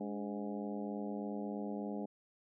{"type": "harmonic tone with a mistuned harmonic", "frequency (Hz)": 103.3, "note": "G#2", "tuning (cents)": -9, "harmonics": [2, 3, 4, 5, 6, 7, 8], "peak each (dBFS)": [-40, -44, -46, -48, -50, -51, -52], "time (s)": [0, 2.06], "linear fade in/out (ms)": 10, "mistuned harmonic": 3, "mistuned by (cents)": -84, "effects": []}